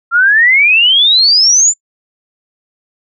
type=exponential sweep; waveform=sine; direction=up; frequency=1355 to 7250 Hz; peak=-5 dBFS; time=0.11-1.74 s; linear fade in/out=50 ms; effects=noise-tail reverb RT60 0.1 s tail -24 dB re dry